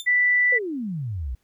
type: tone with exponential decay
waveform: sawtooth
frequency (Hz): 3567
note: A7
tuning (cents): +23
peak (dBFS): -25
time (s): 0-0.09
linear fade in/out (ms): 0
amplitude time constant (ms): 18
type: tone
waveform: sine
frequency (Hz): 1975.5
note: B6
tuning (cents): 0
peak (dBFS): -16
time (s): 0.06-0.59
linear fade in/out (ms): 20
type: exponential sweep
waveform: sine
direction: down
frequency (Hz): 523.3 to 56.8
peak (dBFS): -26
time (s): 0.52-1.35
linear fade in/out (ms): 5
effects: pink hiss -70 dBFS RMS until 1.43 s